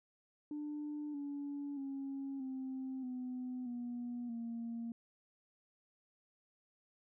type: tone with pitch steps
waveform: sine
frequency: 297 / 285.1 / 273.6 / 262.6 / 252.1 / 241.9 / 232.2 Hz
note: D4 / C#4 / C#4 / C4 / B3 / B3 / A#3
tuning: +20 / +49 / -23 / +6 / +36 / -36 / -7 cents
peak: -38 dBFS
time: 0.51-4.92 s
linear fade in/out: 2 ms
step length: 630 ms
effects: tanh soft clip ceiling -36 dBFS